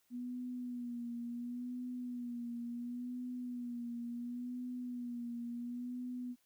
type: tone with vibrato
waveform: sine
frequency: 242.9 Hz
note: B3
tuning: 29 cents flat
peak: -39 dBFS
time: 0.1-6.36 s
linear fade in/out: 50 ms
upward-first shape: sine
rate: 0.71 Hz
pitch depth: 43 cents each way
effects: white hiss -75 dBFS RMS until 6.45 s